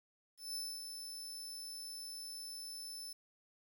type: tone with ADSR envelope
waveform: sawtooth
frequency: 5274 Hz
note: E8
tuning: in tune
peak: -36 dBFS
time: 0.37-3.13 s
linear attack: 180 ms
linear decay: 250 ms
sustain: -6 dB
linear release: 6 ms
effects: 11-bit